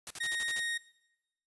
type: noise bursts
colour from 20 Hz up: white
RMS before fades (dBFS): -41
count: 7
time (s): 0.07-0.596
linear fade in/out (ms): 0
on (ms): 34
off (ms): 48
type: tone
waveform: 30% pulse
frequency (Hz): 1864.7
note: A#6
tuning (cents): 0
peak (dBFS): -29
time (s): 0.2-0.78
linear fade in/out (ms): 10
effects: noise-tail reverb RT60 0.9 s tail -19 dB re dry + resampled to 24000 Hz